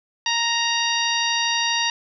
harmonic tone with a mistuned harmonic, 932.3 Hz, A#5, in tune, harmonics 1 / 2 / 3 / 4 / 5 / 6, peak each -26 / -26 / -25 / -26 / -28 / -29 dBFS, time 0.26-1.9 s, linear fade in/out 2 ms, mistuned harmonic 6, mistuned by +40 cents, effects none

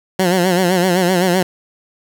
15% pulse tone with vibrato, 181.2 Hz, F#3, 36 cents flat, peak -6 dBFS, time 0.19-1.43 s, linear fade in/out 5 ms, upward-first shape sine, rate 7.8 Hz, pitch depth 86 cents each way, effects none

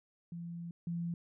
sine tone pair in turn, 170.4 / 170.4 Hz, F3 / F3, -42 / -42 cents, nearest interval unison, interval 0 cents, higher neither, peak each -40 / -34 dBFS, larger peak second, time 0.32-0.71 / 0.87-1.14 s, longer first, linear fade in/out 2 ms, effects none

